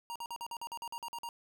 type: tone bursts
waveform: square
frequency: 938 Hz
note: A#5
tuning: 11 cents sharp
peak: -39 dBFS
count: 12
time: 0.1-1.289 s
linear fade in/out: 0 ms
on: 56 ms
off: 47 ms
effects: none